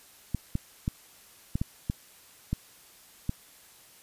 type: clicks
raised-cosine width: 5 ms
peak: -15 dBFS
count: 8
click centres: 0.347 / 0.554 / 0.879 / 1.555 / 1.615 / 1.899 / 2.53 / 3.294 s
effects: white hiss -55 dBFS RMS until 4.02 s + resampled to 32000 Hz